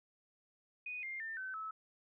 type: tone with pitch steps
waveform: sine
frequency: 2483 / 2112 / 1796.8 / 1528.5 / 1300.2 Hz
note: D#7 / C7 / A6 / G6 / E6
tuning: -4 / +16 / +36 / -44 / -24 cents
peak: -40 dBFS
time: 0.86-1.71 s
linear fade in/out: 5 ms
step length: 170 ms
effects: none